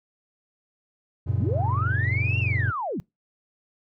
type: chord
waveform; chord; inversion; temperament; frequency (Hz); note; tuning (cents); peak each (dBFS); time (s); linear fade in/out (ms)
triangle; F# major; none; just; 92.5 / 115.62 / 138.75; F#2 / A#2 / C#3; 0 / -14 / +2; -23 / -23 / -28; 1.26-2.72; 20
type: linear two-way sweep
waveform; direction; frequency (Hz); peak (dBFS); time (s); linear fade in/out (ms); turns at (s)
sine; up then down; 122 to 2794 to 126.7; -26; 1.38-3; 0; 2.39
effects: noise-tail reverb RT60 0.2 s tail -25 dB re dry + tanh soft clip ceiling -12 dBFS